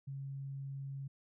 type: tone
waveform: sine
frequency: 137.2 Hz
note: C#3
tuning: 17 cents flat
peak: -40 dBFS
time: 0.07-1.08 s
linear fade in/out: 10 ms
effects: none